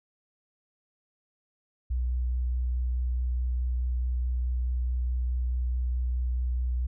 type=tone with vibrato; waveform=sine; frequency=61.74 Hz; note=B1; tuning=in tune; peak=-25 dBFS; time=1.9-6.87 s; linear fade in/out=10 ms; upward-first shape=sine; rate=4.7 Hz; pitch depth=11 cents each way; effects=none